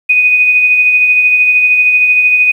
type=tone with tremolo; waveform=sine; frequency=2489 Hz; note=D#7; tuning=in tune; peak=-4 dBFS; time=0.09-2.52 s; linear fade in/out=10 ms; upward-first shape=sine; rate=13 Hz; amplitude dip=35%; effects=7-bit